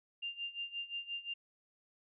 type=tone with tremolo; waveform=sine; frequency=2794 Hz; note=F7; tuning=in tune; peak=-36 dBFS; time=0.22-1.34 s; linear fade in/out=10 ms; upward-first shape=sine; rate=5.7 Hz; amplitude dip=85%; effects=none